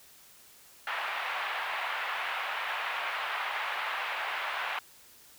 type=band-pass noise; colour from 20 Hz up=pink; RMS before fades=-34 dBFS; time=0.87-4.79 s; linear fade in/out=2 ms; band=790 to 2900 Hz; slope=24 dB/octave; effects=white hiss -56 dBFS RMS until 5.38 s